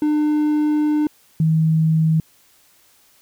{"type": "tone pair in turn", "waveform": ["triangle", "sine"], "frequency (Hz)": [300.9, 159.4], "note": ["D4", "D#3"], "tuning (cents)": [42, 42], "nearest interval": "major seventh", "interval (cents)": 1100, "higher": "first", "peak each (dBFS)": -13, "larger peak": "neither", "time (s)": [[0.02, 1.07], [1.4, 2.2]], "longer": "first", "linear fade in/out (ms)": 2, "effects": ["white hiss -55 dBFS RMS until 3.21 s"]}